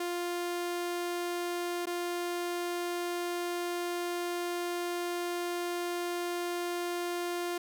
sawtooth tone with dropouts, 350 Hz, F4, 4 cents sharp, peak -28 dBFS, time 0-7.58 s, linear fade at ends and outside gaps 5 ms, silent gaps 1.857-1.869 s, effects 11-bit

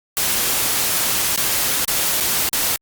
white noise with dropouts, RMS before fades -19 dBFS, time 0.17-2.76 s, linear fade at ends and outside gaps 0 ms, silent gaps 1.361-1.376 / 1.848-1.88 / 2.202-2.207 / 2.489-2.53 s, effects Opus 48 kbps

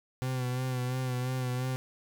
40% pulse tone with vibrato, 127.1 Hz, C3, 50 cents flat, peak -29 dBFS, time 0.22-1.76 s, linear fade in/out 0 ms, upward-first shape sine, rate 2.9 Hz, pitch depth 35 cents each way, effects 10-bit

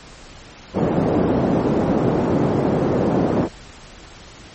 pink band-pass noise, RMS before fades -18 dBFS, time 0.73-3.49 s, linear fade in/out 50 ms, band 180 to 510 Hz, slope 12 dB/octave, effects pink hiss -41 dBFS RMS until 4.54 s + MP3 32 kbps

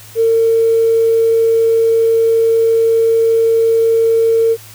triangle tone with tanh clipping, 454.2 Hz, A#4, 45 cents flat, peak -8 dBFS, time 0.15-4.57 s, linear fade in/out 50 ms, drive 2 dB, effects added 107 Hz sine -40 dBFS peak until 4.74 s + white hiss -38 dBFS RMS until 4.74 s

